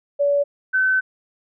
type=tone pair in turn; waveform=sine; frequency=571 / 1524.4 Hz; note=D5 / G6; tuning=-49 / -49 cents; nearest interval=octave + perfect fourth; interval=1700 cents; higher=second; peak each=-15 dBFS; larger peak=neither; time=0.19-0.44 / 0.73-1.01 s; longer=second; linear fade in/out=20 ms; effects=none